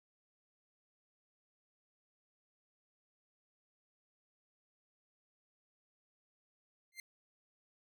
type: tone with exponential growth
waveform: sawtooth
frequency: 2093 Hz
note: C7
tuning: in tune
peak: -37 dBFS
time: 6.92-7 s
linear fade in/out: 2 ms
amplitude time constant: 16 ms
effects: none